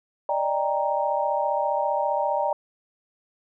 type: chord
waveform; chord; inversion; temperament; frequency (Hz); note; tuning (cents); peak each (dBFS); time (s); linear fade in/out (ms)
sine; Eb major seventh; third; equal with one note detuned; 587.3 / 622.3 / 794 / 932.3; D5 / Eb5 / G5 / Bb5; 0 / 0 / +22 / 0; -26 / -31 / -27 / -26; 0.29-2.53; 2
effects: none